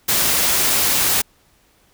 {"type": "noise", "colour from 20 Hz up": "white", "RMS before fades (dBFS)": -17, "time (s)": [0.08, 1.22], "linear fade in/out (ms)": 10, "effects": ["pink hiss -57 dBFS RMS until 1.93 s"]}